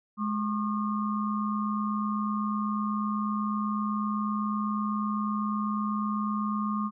sine tone cluster, 210.2 / 1082 / 1210 Hz, G#3 / C#6 / D#6, +21 / -42 / -49 cents, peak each -28 / -34 / -34 dBFS, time 0.17-6.91 s, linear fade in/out 50 ms, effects none

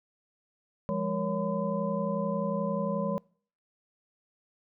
sine tone cluster, 172.8 / 204.1 / 472.8 / 558 / 1014 Hz, F3 / G#3 / A#4 / C#5 / B5, -18 / -30 / +24 / +11 / +45 cents, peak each -34 / -32 / -38 / -32 / -37 dBFS, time 0.89-3.18 s, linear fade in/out 0 ms, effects noise-tail reverb RT60 0.5 s tail -26 dB re dry

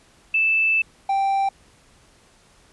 sine / triangle tone pair in turn, 2637 / 784 Hz, E7 / G5, 0 / 0 cents, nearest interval octave + major sixth, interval 2100 cents, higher first, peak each -16 dBFS, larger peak neither, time 0.34-0.82 / 1.09-1.49 s, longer first, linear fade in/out 5 ms, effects pink hiss -55 dBFS RMS until 2.72 s + resampled to 24000 Hz

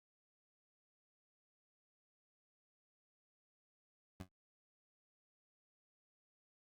20% pulse tone with exponential decay, 92.5 Hz, F#2, in tune, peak -38 dBFS, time 4.2-4.29 s, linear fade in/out 5 ms, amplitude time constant 18 ms, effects Opus 48 kbps

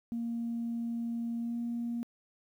sine tone with pitch glide, 233.1 to 235.9 Hz, A#3 to A#3, 0 to +21 cents, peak -31 dBFS, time 0.12-2.03 s, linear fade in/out 0 ms, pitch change +21 cents, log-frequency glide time 1.4-1.57 s, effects tanh soft clip ceiling -28 dBFS + 11-bit

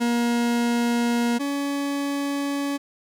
40% pulse tone pair in turn, 237.3 / 282.2 Hz, A#3 / C#4, +31 / +31 cents, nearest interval minor third, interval 300 cents, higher second, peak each -19 / -23 dBFS, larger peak first, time 0-1.39 / 1.39-2.78 s, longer neither, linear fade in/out 20 ms, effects low-pass 12000 Hz 12 dB/octave + 9-bit

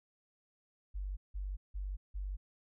sine tone bursts, 48.31 Hz, G1, 25 cents flat, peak -36 dBFS, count 4, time 0.94-2.37 s, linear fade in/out 20 ms, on 230 ms, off 170 ms, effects none

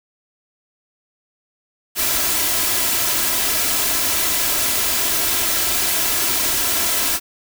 white noise with comb filter, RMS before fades -19 dBFS, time 1.95-7.2 s, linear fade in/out 50 ms, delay 3 ms, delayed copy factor +0.5, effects none

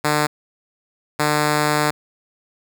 5% pulse tone pair in turn, 150 / 150 Hz, D3 / D3, +37 / +37 cents, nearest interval unison, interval 0 cents, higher neither, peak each -5 dBFS, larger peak neither, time 0.04-0.27 / 1.19-1.91 s, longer second, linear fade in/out 10 ms, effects none

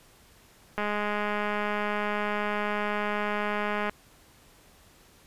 click train, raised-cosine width 0.5 ms, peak -15 dBFS, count 649, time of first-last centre 0.78-3.895 s, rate 208 Hz, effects pink hiss -57 dBFS RMS until 5.26 s + resampled to 32000 Hz

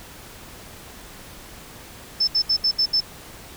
sine tone bursts, 5274 Hz, E8, in tune, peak -16 dBFS, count 6, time 2.2-3.006 s, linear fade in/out 10 ms, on 76 ms, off 70 ms, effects pink hiss -42 dBFS RMS until 3.56 s

